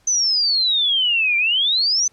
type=exponential two-way sweep; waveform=sine; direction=down then up; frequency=6200 to 2341 to 6200 Hz; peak=-15 dBFS; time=0.07-2.08 s; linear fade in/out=5 ms; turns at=1.37 s; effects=pink hiss -59 dBFS RMS until 2.12 s + low-pass 10000 Hz 12 dB/octave